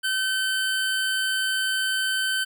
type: tone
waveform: 25% pulse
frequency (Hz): 1536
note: G6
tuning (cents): -36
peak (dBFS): -19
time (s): 0.03-2.45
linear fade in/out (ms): 20
effects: none